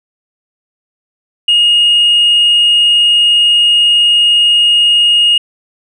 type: tone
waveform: sine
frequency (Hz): 2861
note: F7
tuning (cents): +41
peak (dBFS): -4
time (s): 1.48-5.38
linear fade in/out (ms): 5
effects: tanh soft clip ceiling -3 dBFS